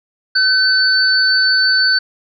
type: tone pair together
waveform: sine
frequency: 1524 / 4497 Hz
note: G6 / C#8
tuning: -49 / +24 cents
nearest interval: octave + perfect fifth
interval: 1873 cents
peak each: -13 dBFS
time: 0.35-1.99 s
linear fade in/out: 10 ms
effects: none